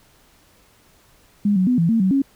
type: tone with pitch steps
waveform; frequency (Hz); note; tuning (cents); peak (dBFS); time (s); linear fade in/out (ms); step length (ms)
sine; 204.6 / 185.3 / 249.6 / 167.2 / 227 / 188.6 / 274.1; G#3 / F#3 / B3 / E3 / A#3 / F#3 / C#4; -26 / +3 / +19 / +25 / -46 / +33 / -19; -14; 1.45-2.22; 5; 110
effects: pink hiss -55 dBFS RMS until 2.35 s